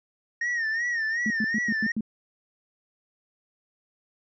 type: tone with vibrato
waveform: triangle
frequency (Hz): 1847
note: A#6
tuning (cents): -16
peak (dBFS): -23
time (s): 0.41-1.92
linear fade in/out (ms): 5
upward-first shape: sine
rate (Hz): 2.7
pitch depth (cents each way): 90
type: tone bursts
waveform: sine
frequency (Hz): 218.9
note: A3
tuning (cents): -9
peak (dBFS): -24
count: 6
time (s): 1.26-2.008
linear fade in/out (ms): 2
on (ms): 43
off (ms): 98
effects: resampled to 16000 Hz